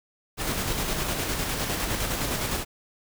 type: noise with tremolo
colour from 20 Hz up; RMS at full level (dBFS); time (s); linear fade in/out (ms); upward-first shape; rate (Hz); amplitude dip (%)
pink; -27; 0.37-2.65; 50; square; 9.8; 30
effects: none